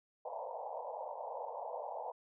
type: band-pass noise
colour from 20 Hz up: white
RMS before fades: -43 dBFS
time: 0.25-2.12 s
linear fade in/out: 5 ms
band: 480 to 960 Hz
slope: 96 dB/octave
effects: none